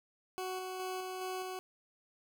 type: tone with tremolo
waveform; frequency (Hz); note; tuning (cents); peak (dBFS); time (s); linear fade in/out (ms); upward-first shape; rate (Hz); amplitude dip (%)
20% pulse; 371.7; F#4; +8; -32; 0.38-1.59; 0; square; 2.4; 25
effects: none